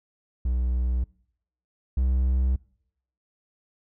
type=tone pair in turn; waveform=triangle; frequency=61.74 / 64.21 Hz; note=B1 / C2; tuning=0 / -32 cents; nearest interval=minor second; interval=68 cents; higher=second; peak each=-20 / -18 dBFS; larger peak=second; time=0.45-1.04 / 1.97-2.56 s; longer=neither; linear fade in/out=5 ms; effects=noise-tail reverb RT60 0.7 s tail -24 dB re dry